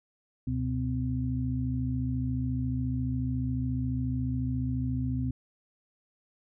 sine tone cluster, 70 / 124.2 / 256.1 Hz, C#2 / B2 / C4, +18 / +10 / -37 cents, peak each -34 / -30 / -32 dBFS, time 0.47-5.31 s, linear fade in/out 5 ms, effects none

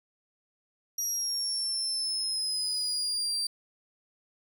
35% pulse exponential sweep, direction down, 5720 to 4681 Hz, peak -26 dBFS, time 0.98-3.47 s, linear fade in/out 5 ms, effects none

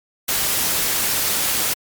white noise, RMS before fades -20 dBFS, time 0.28-1.74 s, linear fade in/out 10 ms, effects MP3 96 kbps

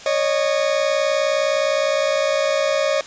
40% pulse tone pair together, 554.4 / 614 Hz, C#5 / D#5, 0 / -23 cents, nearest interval major second, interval 177 cents, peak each -19 dBFS, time 0.06-3.01 s, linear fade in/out 2 ms, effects white hiss -38 dBFS RMS until 3.06 s + resampled to 16000 Hz

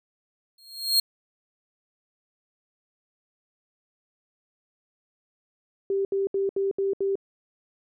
40% pulse tone with exponential growth, 4247 Hz, C8, 25 cents sharp, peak -14 dBFS, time 0.58-1 s, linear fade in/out 5 ms, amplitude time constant 90 ms
sine tone bursts, 392.1 Hz, G4, in tune, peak -22 dBFS, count 6, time 5.9-7.155 s, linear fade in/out 2 ms, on 150 ms, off 71 ms
effects none

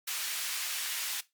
pink high-pass noise, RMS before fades -35 dBFS, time 0.07-1.21 s, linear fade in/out 10 ms, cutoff 2100 Hz, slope 12 dB/octave, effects noise-tail reverb RT60 0.2 s tail -18 dB re dry + Opus 48 kbps

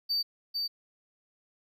triangle tone with echo, 4608 Hz, D8, 34 cents flat, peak -25 dBFS, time 0.09-0.23 s, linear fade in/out 20 ms, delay 450 ms, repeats 1, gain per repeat -3 dB, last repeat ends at 0.68 s, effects none

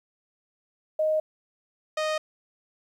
sine / sawtooth tone pair in turn, 622.3 / 620.1 Hz, D#5 / D#5, 0 / -6 cents, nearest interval unison, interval 6 cents, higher first, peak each -21 dBFS, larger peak neither, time 0.99-1.2 / 1.97-2.18 s, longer neither, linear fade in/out 5 ms, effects low-pass 6000 Hz 12 dB/octave + 10-bit

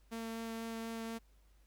sawtooth tone with vibrato, 226.9 Hz, A#3, 47 cents flat, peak -36 dBFS, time 0.11-1.19 s, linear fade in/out 20 ms, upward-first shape sine, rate 4.1 Hz, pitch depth 8 cents each way, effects added 50 Hz sine -63 dBFS peak until 1.66 s + pink hiss -74 dBFS RMS until 1.66 s

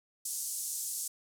pink band-pass noise, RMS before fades -37 dBFS, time 0.25-1.08 s, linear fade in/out 5 ms, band 6600 to 12000 Hz, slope 24 dB/octave, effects none

